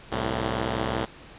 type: tone pair together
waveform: 5% pulse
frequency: 65.41 / 110.9 Hz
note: C2 / A2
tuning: 0 / +14 cents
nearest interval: major sixth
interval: 914 cents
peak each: -17 dBFS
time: 0.11-1.06 s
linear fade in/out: 20 ms
effects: pink hiss -47 dBFS RMS until 1.38 s + resampled to 8000 Hz